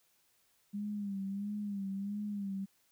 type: tone with vibrato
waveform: sine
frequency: 201.1 Hz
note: G3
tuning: 44 cents sharp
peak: -35 dBFS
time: 0.73-2.66 s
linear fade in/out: 20 ms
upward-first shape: sine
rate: 1.5 Hz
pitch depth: 63 cents each way
effects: white hiss -72 dBFS RMS until 2.91 s